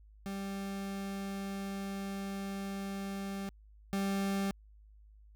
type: tone pair in turn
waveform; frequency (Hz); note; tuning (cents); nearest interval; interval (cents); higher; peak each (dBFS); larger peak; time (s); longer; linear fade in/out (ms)
40% pulse; 196.4 / 196.4; G3 / G3; +4 / +4; unison; 0; neither; -36 / -30; second; 0.26-3.49 / 3.93-4.51; first; 0
effects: added 52 Hz sine -55 dBFS peak until 5.35 s